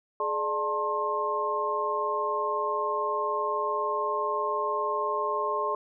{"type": "tone cluster", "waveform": "sine", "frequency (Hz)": [423.2, 596, 891, 1065], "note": ["G#4", "D5", "A5", "C6"], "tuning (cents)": [33, 25, 22, 30], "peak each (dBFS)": [-32, -33, -35, -28], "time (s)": [0.2, 5.75], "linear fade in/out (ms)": 2, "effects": []}